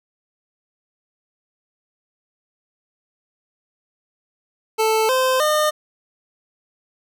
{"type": "tone with pitch steps", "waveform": "25% pulse", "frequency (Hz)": [440, 517.2, 608], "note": ["A4", "C5", "D#5"], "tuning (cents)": [0, -20, -40], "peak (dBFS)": -12, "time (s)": [4.78, 5.71], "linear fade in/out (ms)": 20, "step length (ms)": 310, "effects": []}